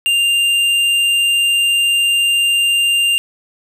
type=tone with hard clipping; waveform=sine; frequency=2794 Hz; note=F7; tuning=in tune; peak=-13 dBFS; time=0.06-3.18 s; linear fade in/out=0 ms; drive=8 dB; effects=none